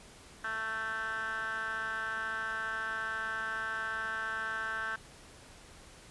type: tone with band-pass filter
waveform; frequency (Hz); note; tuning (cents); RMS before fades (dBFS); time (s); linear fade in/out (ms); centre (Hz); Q
10% pulse; 221.4; A3; +11; -36; 0.44-4.96; 5; 1600; 7
effects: pink hiss -54 dBFS RMS until 6.1 s + resampled to 24000 Hz